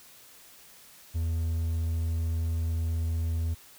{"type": "tone", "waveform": "triangle", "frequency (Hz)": 82.2, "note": "E2", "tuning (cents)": -4, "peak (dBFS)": -24, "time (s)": [1.14, 3.55], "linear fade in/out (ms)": 20, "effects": ["white hiss -53 dBFS RMS until 3.78 s"]}